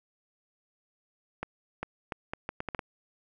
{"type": "accelerating click train", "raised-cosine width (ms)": 0.5, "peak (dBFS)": -18, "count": 9, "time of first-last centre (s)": [1.43, 2.792], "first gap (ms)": 400, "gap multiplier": 0.73, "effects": []}